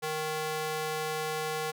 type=tone with high-pass filter; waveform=square; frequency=155.56 Hz; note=D#3; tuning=in tune; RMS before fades=-33 dBFS; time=0.02-1.72 s; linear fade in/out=20 ms; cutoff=490 Hz; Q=0.93; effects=none